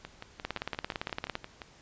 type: two click trains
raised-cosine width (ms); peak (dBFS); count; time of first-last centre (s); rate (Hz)
0.3; -16 / -24; 17 / 10; 0.45-1.354 / 0.05-1.618; 17.7 / 5.74
effects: pink hiss -57 dBFS RMS until 1.81 s + resampled to 16000 Hz